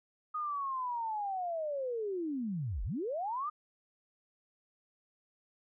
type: linear two-way sweep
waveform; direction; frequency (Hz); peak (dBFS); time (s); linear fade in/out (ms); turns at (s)
sine; down then up; 1248 to 36.6 to 1248; -33; 0.34-3.5; 10; 2.84
effects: none